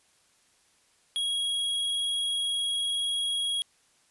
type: tone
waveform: square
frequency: 3307 Hz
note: G#7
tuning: 8 cents flat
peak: -27 dBFS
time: 1.16-3.62 s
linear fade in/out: 0 ms
effects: white hiss -65 dBFS RMS until 4.1 s + resampled to 24000 Hz